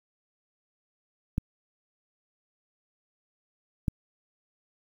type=clicks; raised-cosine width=5 ms; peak=-13 dBFS; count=2; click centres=1.381 / 3.882 s; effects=8-bit